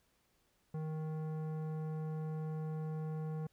sine tone with tanh clipping, 156.4 Hz, D#3, 9 cents sharp, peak -39 dBFS, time 0.74-3.47 s, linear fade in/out 5 ms, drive 14 dB, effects pink hiss -75 dBFS RMS until 3.52 s

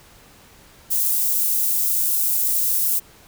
white high-pass noise, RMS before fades -20 dBFS, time 0.9-3 s, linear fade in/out 20 ms, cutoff 11000 Hz, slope 12 dB/octave, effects pink hiss -49 dBFS RMS until 3.27 s

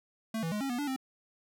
square tone with pitch steps, 223 / 164.2 / 209.7 / 272.8 / 243.1 / 290 / 263.4 Hz, A3 / E3 / G#3 / C#4 / B3 / D4 / C4, +23 / -6 / +17 / -28 / -27 / -22 / +12 cents, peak -32 dBFS, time 0.34-0.963 s, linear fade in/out 5 ms, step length 89 ms, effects none

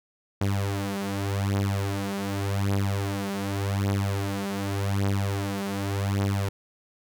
sawtooth beating tone pair, 98.7 / 99.56 Hz, G2 / G2, +12 / +27 cents, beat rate 0.86 Hz, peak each -24 dBFS, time 0.41-6.49 s, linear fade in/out 5 ms, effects none

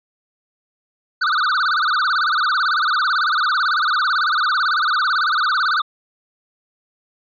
square tone with vibrato, 1344 Hz, E6, 33 cents sharp, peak -16 dBFS, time 1.21-5.82 s, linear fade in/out 10 ms, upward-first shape sine, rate 18 Hz, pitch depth 230 cents each way, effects resampled to 11025 Hz

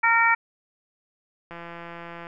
harmonic tone, 460 Hz, A#4, 23 cents flat, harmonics 2 / 3 / 4 / 5, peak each -22 / -22 / -22 / -22 dBFS, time 0.03-0.35 s, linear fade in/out 10 ms
click train, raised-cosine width 0.5 ms, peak -24 dBFS, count 130, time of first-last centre 1.51-2.269 s, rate 170 Hz
effects none

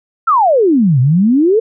sine exponential two-way sweep, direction down then up, 1393 to 121.2 to 467.5 Hz, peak -7 dBFS, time 0.27-1.6 s, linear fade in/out 10 ms, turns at 1 s, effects none

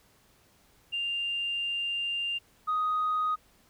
sine tone pair in turn, 2794 / 1248.5 Hz, F7 / D#6, 0 / +6 cents, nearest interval octave + major second, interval 1394 cents, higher first, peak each -28 / -24 dBFS, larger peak second, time 0.92-2.39 / 2.67-3.36 s, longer first, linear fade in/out 20 ms, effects tanh soft clip ceiling -22 dBFS + pink hiss -63 dBFS RMS until 3.69 s

